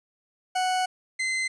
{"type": "tone pair in turn", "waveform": "40% pulse", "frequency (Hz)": [740, 2061], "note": ["F#5", "C7"], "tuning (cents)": [0, -27], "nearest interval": "octave + tritone", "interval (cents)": 1773, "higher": "second", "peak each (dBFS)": [-22, -24], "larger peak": "first", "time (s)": [[0.55, 0.86], [1.19, 1.48]], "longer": "first", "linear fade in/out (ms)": 10, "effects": ["resampled to 22050 Hz", "10-bit"]}